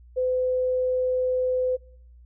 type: tone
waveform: sine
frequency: 508 Hz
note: B4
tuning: 49 cents sharp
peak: -21 dBFS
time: 0.16-1.77 s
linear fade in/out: 20 ms
effects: noise-tail reverb RT60 0.6 s tail -24 dB re dry + added 60 Hz sine -47 dBFS peak until 2.25 s